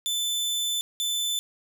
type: tone pair in turn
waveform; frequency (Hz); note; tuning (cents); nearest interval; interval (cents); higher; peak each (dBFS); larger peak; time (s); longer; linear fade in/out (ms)
sawtooth; 3520 / 3520; A7 / A7; 0 / 0; unison; 0; neither; -22; neither; 0.06-0.81 / 1-1.39; first; 0
effects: none